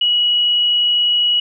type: tone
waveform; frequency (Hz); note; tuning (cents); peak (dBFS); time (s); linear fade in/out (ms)
sine; 2918; F#7; -25; -12; 0.01-1.4; 5
effects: none